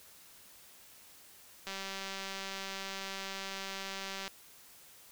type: click train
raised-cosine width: 0.2 ms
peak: -23 dBFS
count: 507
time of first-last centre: 1.67-4.278 s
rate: 194 Hz
effects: white hiss -57 dBFS RMS until 5.11 s